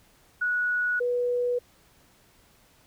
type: tone pair in turn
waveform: sine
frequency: 1465 / 488.9 Hz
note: F#6 / B4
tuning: -18 / -18 cents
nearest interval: octave + perfect fifth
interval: 1900 cents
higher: first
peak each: -23 dBFS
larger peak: neither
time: 0.41-1 / 1-1.59 s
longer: neither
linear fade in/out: 10 ms
effects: pink hiss -60 dBFS RMS until 2.86 s